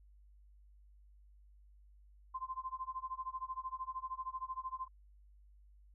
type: tone with tremolo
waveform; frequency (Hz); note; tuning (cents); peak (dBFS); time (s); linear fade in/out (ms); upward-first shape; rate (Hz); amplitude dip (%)
sine; 1041; C6; -9; -36; 2.34-4.88; 10; sine; 13; 95
effects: added 50 Hz sine -59 dBFS peak until 5.94 s